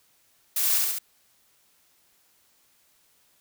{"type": "noise with echo", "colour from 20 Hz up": "blue", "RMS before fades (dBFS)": -25, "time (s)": [0.56, 0.78], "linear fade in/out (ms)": 5, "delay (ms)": 69, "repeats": 3, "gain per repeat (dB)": -2, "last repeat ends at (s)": 0.987, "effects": ["white hiss -64 dBFS RMS until 3.4 s"]}